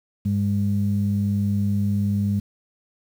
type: tone pair together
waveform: sine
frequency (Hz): 101 / 202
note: G#2 / G#3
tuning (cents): -48 / -48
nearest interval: octave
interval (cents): 1200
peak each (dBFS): -21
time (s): 0.25-2.4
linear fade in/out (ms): 10
effects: tanh soft clip ceiling -12 dBFS + 8-bit